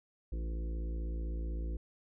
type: harmonic tone with a mistuned harmonic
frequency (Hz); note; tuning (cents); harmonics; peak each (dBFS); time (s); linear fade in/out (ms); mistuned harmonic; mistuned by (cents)
55.9; A1; +28; 1 / 3 / 4 / 5 / 6 / 7 / 8 / 9; -34 / -49 / -58 / -52 / -50 / -59 / -59 / -56; 0.32-1.77; 5; 8; -18
effects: none